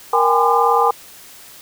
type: tone cluster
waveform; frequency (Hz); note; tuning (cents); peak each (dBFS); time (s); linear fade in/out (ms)
sine; 469.5 / 792 / 831 / 1021 / 1203; A#4 / G5 / G#5 / C6 / D6; +12 / +18 / +1 / -43 / +41; -18; 0.13-0.91; 5
effects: white hiss -41 dBFS RMS until 1.61 s